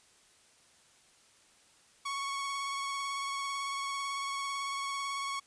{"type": "tone with vibrato", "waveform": "sawtooth", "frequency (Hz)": 1108.7, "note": "C#6", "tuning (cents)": 0, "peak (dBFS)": -30, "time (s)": [2.05, 5.4], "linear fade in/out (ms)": 10, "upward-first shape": "triangle", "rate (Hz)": 18, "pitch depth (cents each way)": 24, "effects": ["white hiss -63 dBFS RMS until 5.46 s", "resampled to 22050 Hz"]}